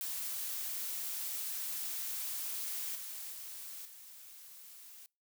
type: noise with level steps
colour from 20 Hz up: blue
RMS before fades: -39 / -44 / -46 / -53 dBFS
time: 0.01-5.06 s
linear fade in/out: 0 ms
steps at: 2.95 / 3.32 / 3.85 s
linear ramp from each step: 5 ms
effects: noise-tail reverb RT60 0.3 s tail -26 dB re dry